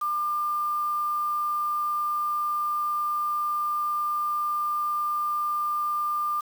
sine tone with quantisation, 1197 Hz, D6, 33 cents sharp, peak -24 dBFS, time 0.01-6.41 s, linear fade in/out 10 ms, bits 7, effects none

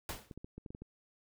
pink noise with exponential decay, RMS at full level -37 dBFS, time 0.09-0.34 s, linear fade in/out 2 ms, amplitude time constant 54 ms
clicks, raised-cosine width 3 ms, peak -33 dBFS, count 8, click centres 0.312 / 0.376 / 0.445 / 0.58 / 0.662 / 0.705 / 0.749 / 0.82 s
effects none

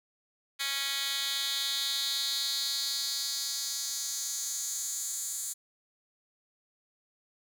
10% pulse tone with high-pass filter sweep, 276.2 Hz, C#4, 6 cents flat, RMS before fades -33 dBFS, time 0.59-5.54 s, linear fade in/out 20 ms, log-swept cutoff 2700 to 7900 Hz, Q 2.8, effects none

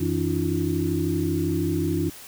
sine tone cluster, 91.5 / 162.5 / 286.1 / 318.6 / 351.4 Hz, F#2 / E3 / D4 / D#4 / F4, -19 / -24 / -45 / +41 / +11 cents, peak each -28 dBFS, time 0-2.1 s, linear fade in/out 10 ms, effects white hiss -43 dBFS RMS until 2.27 s

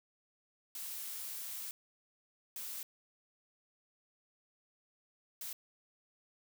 blue noise bursts at uneven times, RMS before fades -43 dBFS, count 3, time 0.75-1.71 / 2.56-2.83 / 5.41-5.53 s, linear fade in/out 2 ms, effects none

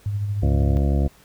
sine tone with tremolo, 102.3 Hz, G#2, 26 cents flat, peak -20 dBFS, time 0.06-0.77 s, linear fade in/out 0 ms, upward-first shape sine, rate 13 Hz, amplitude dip 40%
harmonic tone, 70 Hz, C#2, 18 cents sharp, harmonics 1 / 2 / 3 / 4 / 5 / 7 / 8 / 9 / 10, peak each -18 / -24 / -28 / -30 / -32 / -35 / -36 / -37 / -38 dBFS, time 0.42-1.08 s, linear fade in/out 10 ms
effects pink hiss -53 dBFS RMS until 1.24 s

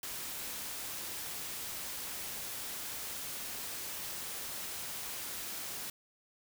white noise, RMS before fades -41 dBFS, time 0.03-5.9 s, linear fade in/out 2 ms, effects none

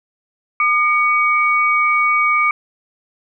sine tone pair together, 1212 / 2251 Hz, D#6 / C#7, -46 / +26 cents, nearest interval major seventh, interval 1072 cents, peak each -15 dBFS, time 0.6-2.51 s, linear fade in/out 2 ms, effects none

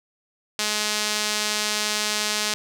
sawtooth tone with band-pass filter, 211.4 Hz, G#3, 31 cents sharp, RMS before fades -25 dBFS, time 0.59-2.54 s, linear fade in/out 0 ms, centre 5300 Hz, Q 0.94, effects none

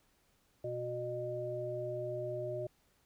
harmonic tone, 122.1 Hz, B2, 19 cents flat, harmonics 1 / 3 / 5, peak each -43 / -41 / -38 dBFS, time 0.64-2.67 s, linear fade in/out 5 ms, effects pink hiss -72 dBFS RMS until 3.05 s

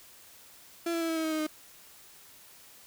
35% pulse tone with pitch steps, 338.1 / 333.6 / 329.2 / 324.9 / 320.6 / 316.4 / 312.2 / 308.1 Hz, E4 / E4 / E4 / E4 / E4 / D#4 / D#4 / D#4, +44 / +21 / -2 / -25 / -48 / +29 / +6 / -17 cents, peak -27 dBFS, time 0.86-1.468 s, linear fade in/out 5 ms, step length 76 ms, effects white hiss -54 dBFS RMS until 2.86 s

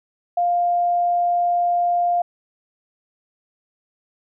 sine tone, 701 Hz, F5, 6 cents sharp, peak -16 dBFS, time 0.37-2.22 s, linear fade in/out 5 ms, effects none

